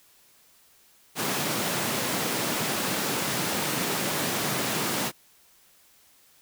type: high-pass noise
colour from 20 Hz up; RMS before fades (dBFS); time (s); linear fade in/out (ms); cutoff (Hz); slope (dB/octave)
pink; -28; 1.15-5.12; 50; 140; 24
effects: white hiss -59 dBFS RMS until 6.41 s